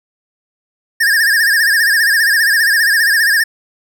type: tone with vibrato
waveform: square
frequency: 1725 Hz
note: A6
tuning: 35 cents flat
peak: -10 dBFS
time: 1-3.44 s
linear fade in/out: 10 ms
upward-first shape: sine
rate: 15 Hz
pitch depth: 120 cents each way
effects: none